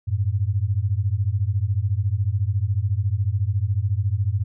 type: beating tone pair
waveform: sine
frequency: 93.3 / 107.3 Hz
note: F#2 / A2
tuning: +15 / -43 cents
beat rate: 14 Hz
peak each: -22 dBFS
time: 0.07-4.44 s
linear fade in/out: 20 ms
effects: none